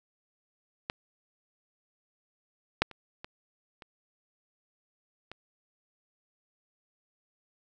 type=clicks; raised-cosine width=0.3 ms; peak=-15 / -6 / -30 / -24 / -30 / -26 dBFS; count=6; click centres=0.899 / 2.82 / 2.913 / 3.245 / 3.822 / 5.316 s; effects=none